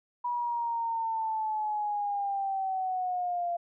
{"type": "linear sweep", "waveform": "sine", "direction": "down", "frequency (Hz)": [973, 688], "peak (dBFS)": -28, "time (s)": [0.24, 3.57], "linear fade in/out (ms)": 10, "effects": []}